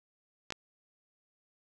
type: clicks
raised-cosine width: 0.2 ms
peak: -19 dBFS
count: 2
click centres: 0.505 / 0.523 s
effects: none